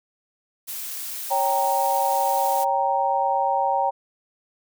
blue noise, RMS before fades -32 dBFS, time 0.67-2.65 s, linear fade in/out 20 ms
sine chord, G diminished, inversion second, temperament equal, 554.4 / 784 / 932.3 Hz, Db5 / G5 / Bb5, 0 / 0 / 0 cents, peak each -26 / -22 / -23 dBFS, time 1.3-3.91 s, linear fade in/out 20 ms
effects none

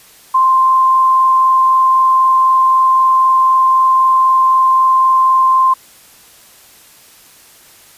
sine tone with frequency modulation, 1046.5 Hz, C6, in tune, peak -7 dBFS, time 0.34-5.74 s, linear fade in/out 10 ms, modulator 23.9 Hz, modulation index 0.26, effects white hiss -43 dBFS RMS until 7.97 s + resampled to 32000 Hz

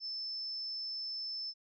sine tone, 5274 Hz, E8, in tune, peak -37 dBFS, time 0-1.54 s, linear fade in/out 50 ms, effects none

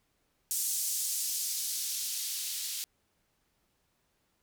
violet noise with band-pass filter sweep, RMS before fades -34 dBFS, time 0.51-2.84 s, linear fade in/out 0 ms, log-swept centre 6900 to 3600 Hz, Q 1.1, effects pink hiss -75 dBFS RMS until 4.42 s

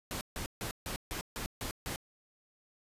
pink noise bursts, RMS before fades -38 dBFS, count 8, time 0.11-1.96 s, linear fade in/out 0 ms, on 100 ms, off 150 ms, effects resampled to 32000 Hz

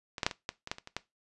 clicks, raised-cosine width 0.2 ms, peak -22 / -11 / -7 / -20 / -16 / -22 / -14 / -26 / -26 / -15 dBFS, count 10, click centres 0.182 / 0.232 / 0.265 / 0.312 / 0.491 / 0.674 / 0.715 / 0.784 / 0.874 / 0.966 s, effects noise-tail reverb RT60 0.2 s tail -18 dB re dry + resampled to 24000 Hz

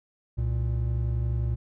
triangle tone pair together, 65.7 / 117.14 Hz, C2 / A#2, +8 / +9 cents, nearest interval minor seventh, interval 1001 cents, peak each -25 dBFS, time 0.37-1.56 s, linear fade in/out 20 ms, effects none

